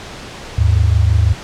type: tone pair together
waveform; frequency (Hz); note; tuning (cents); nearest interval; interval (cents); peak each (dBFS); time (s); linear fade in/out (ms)
sine; 77 / 102.98; D#2 / G#2; -17 / -14; perfect fourth; 503; -12; 0.58-1.34; 5
effects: pink hiss -31 dBFS RMS until 1.43 s + low-pass 6000 Hz 12 dB/octave